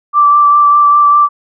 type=tone with vibrato; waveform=sine; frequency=1169 Hz; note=D6; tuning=8 cents flat; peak=-4 dBFS; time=0.13-1.29 s; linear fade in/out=50 ms; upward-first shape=sine; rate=5 Hz; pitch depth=13 cents each way; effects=none